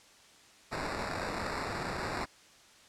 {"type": "noise with sample-and-hold", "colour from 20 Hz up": "white", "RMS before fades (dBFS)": -36, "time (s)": [0.71, 2.26], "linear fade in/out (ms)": 20, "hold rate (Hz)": 3150, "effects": ["white hiss -58 dBFS RMS until 2.88 s", "low-pass 7000 Hz 12 dB/octave"]}